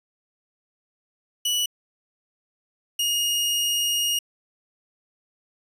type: tone pair in turn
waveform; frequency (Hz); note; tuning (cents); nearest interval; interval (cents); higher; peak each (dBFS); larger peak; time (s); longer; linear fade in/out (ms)
sawtooth; 2949 / 2863; F#7 / F7; -6 / +42; minor second; 52; first; -18; neither; 1.45-1.66 / 2.99-4.19; second; 5
effects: resampled to 32000 Hz